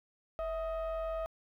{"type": "tone with frequency modulation", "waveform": "sine", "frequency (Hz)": 649, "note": "E5", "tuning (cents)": -27, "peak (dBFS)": -31, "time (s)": [0.39, 1.26], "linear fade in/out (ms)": 0, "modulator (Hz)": 604, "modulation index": 0.66, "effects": ["tanh soft clip ceiling -32 dBFS", "12-bit"]}